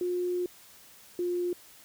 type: tone pair in turn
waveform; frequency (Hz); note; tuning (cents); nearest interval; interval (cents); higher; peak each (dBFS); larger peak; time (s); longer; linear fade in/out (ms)
sine; 357.2 / 353.5; F4 / F4; +39 / +21; unison; 18; first; -27; neither; 0.01-0.46 / 1.19-1.53; first; 2
effects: white hiss -54 dBFS RMS until 1.84 s